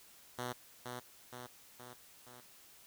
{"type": "tone with echo", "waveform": "5% pulse", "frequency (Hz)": 123.47, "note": "B2", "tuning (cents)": 0, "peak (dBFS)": -27, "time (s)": [0.38, 0.53], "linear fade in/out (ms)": 10, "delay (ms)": 470, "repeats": 4, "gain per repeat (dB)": -4, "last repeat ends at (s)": 2.41, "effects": ["white hiss -60 dBFS RMS until 2.86 s"]}